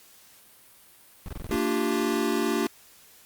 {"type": "noise bursts", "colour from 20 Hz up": "brown", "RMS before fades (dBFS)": -34, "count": 7, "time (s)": [1.26, 1.559], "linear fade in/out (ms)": 0, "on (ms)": 23, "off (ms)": 23}
{"type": "chord", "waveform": "square", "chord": "G minor seventh", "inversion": "first", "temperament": "equal with one note detuned", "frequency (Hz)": [228.5, 293.7, 349.2, 392], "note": ["Bb3", "D4", "F4", "G4"], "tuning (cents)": [-34, 0, 0, 0], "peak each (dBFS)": -30, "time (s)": [1.51, 2.67], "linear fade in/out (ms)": 2}
{"effects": ["white hiss -54 dBFS RMS until 3.25 s", "Opus 48 kbps"]}